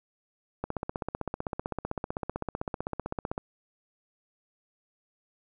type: click train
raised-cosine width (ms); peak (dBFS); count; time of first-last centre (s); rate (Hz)
1; -17; 44; 0.64-3.379; 15.7
effects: none